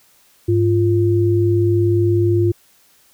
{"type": "tone pair together", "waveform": "sine", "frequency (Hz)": [103.2, 346.8], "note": ["G#2", "F4"], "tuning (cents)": [-10, -12], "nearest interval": "octave + major sixth", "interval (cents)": 2098, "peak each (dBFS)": -15, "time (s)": [0.48, 2.52], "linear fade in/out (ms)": 10, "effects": ["white hiss -54 dBFS RMS until 3.13 s"]}